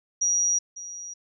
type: tone with echo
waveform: sine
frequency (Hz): 5760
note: F#8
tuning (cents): -47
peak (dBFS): -20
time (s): 0.21-0.59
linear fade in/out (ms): 10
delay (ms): 550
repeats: 1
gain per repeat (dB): -15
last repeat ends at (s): 1.14
effects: none